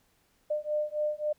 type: beating tone pair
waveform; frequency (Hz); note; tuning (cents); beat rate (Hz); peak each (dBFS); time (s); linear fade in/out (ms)
sine; 600 / 603.7; D5 / D5; +37 / +48; 3.7; -31; 0.5-1.33; 10
effects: pink hiss -69 dBFS RMS until 1.38 s